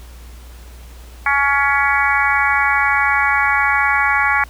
harmonic tone, 280.5 Hz, C#4, 21 cents sharp, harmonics 3 / 4 / 5 / 6 / 7 / 8, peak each -20 / -20 / -20 / -20 / -20 / -20 dBFS, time 1.26-4.44 s, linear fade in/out 2 ms, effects added 60 Hz sine -35 dBFS peak until 4.49 s + pink hiss -45 dBFS RMS until 4.49 s

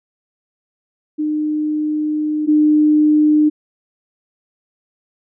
sine tone pair in turn, 304 / 302.8 Hz, D#4 / D#4, -40 / -47 cents, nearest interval unison, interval 7 cents, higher first, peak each -16 / -9 dBFS, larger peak second, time 1.18-2.47 / 2.47-3.5 s, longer first, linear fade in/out 20 ms, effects none

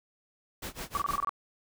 pink noise with tremolo, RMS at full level -37 dBFS, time 0.62-1.24 s, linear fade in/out 5 ms, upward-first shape sine, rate 6.4 Hz, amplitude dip 95%
sine tone bursts, 1145 Hz, D6, 44 cents flat, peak -26 dBFS, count 8, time 0.95-1.293 s, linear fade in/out 0 ms, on 21 ms, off 25 ms
effects none

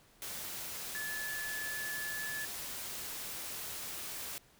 sine tone in noise, 1725 Hz, A6, 35 cents flat, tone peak -38 dBFS, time 0.95-2.45 s, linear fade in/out 0 ms, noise white, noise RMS -42 dBFS, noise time 0.22-4.38 s, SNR +1 dB, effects pink hiss -64 dBFS RMS until 4.59 s

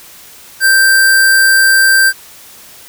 sine tone with sample-and-hold, 1568 Hz, G6, in tune, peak -5 dBFS, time 0.6-2.13 s, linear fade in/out 50 ms, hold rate 6300 Hz, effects white hiss -37 dBFS RMS until 2.88 s

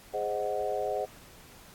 sine chord, Ab dominant seventh, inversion none, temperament equal, 415.3 / 523.3 / 622.3 / 740 Hz, Ab4 / C5 / Eb5 / Gb5, 0 / 0 / 0 / 0 cents, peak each -34 dBFS, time 0.13-1.06 s, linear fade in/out 20 ms, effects pink hiss -53 dBFS RMS until 1.74 s + AAC 64 kbps

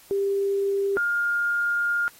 sine tone pair in turn, 396.5 / 1413 Hz, G4 / F6, +20 / +20 cents, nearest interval octave + minor seventh, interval 2200 cents, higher second, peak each -21 dBFS, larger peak neither, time 0.11-0.97 / 0.97-2.08 s, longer second, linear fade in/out 0 ms, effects white hiss -52 dBFS RMS until 2.19 s + AAC 48 kbps

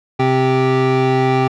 25% pulse tone pair together, 130.81 / 392 Hz, C3 / G4, 0 / 0 cents, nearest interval octave + perfect fifth, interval 1900 cents, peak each -12 dBFS, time 0.19-1.48 s, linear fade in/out 10 ms, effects low-pass 3000 Hz 12 dB/octave

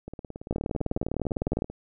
two click trains, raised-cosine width 2 ms, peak -12 / -24 dBFS, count 23 / 30, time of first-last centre 0.51-1.621 / 0.08-1.7 s, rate 19.8 / 17.9 Hz, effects none

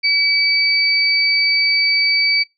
sine tone pair together, 2289 / 4603 Hz, D7 / D8, -45 / -36 cents, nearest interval octave, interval 1209 cents, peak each -15 / -16 dBFS, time 0.03-2.44 s, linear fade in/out 20 ms, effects noise-tail reverb RT60 0.2 s tail -23 dB re dry

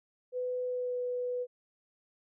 sine tone with pitch glide, 500 to 494.5 Hz, B4 to B4, +21 to +2 cents, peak -31 dBFS, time 0.32-1.47 s, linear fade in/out 50 ms, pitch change -19 cents, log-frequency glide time 0.65-0.98 s, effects none

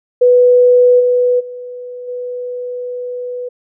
sine tone with level steps, 493.9 Hz, B4, in tune, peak -5 / -9 / -25 / -20 dBFS, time 0.21-3.49 s, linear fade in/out 10 ms, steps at 0.99 / 1.39 / 2.07 s, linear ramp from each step 20 ms, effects none

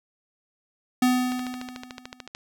square tone with exponential decay, 251.3 Hz, B3, 30 cents sharp, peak -17 dBFS, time 1.02-2.27 s, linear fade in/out 5 ms, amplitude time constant 270 ms
click train, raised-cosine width 0.2 ms, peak -18 dBFS, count 15, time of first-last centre 1.32-2.349 s, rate 13.6 Hz
effects none

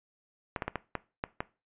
clicks, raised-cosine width 0.5 ms, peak -16 dBFS, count 7, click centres 0.562 / 0.622 / 0.68 / 0.757 / 0.953 / 1.239 / 1.405 s, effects noise-tail reverb RT60 0.3 s tail -19 dB re dry + resampled to 8000 Hz

